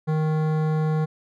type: tone with hard clipping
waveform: sine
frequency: 155.7 Hz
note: D#3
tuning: 2 cents sharp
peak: -22 dBFS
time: 0.07-1.06 s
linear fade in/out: 20 ms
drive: 15 dB
effects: none